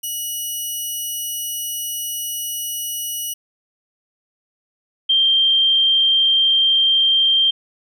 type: tone pair in turn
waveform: 5% pulse / sine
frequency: 2925 / 3168 Hz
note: F#7 / G7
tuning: -21 / +18 cents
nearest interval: minor second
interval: 139 cents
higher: second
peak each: -15 / -12 dBFS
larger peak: second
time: 0.03-3.34 / 5.09-7.51 s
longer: first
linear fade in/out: 10 ms
effects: none